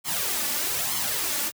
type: noise with flanger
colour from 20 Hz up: white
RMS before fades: -27 dBFS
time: 0.04-1.52 s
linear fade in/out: 50 ms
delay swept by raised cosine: 0.93 to 3.53 ms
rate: 1.1 Hz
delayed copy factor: +0.65
effects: high-pass 80 Hz 12 dB/octave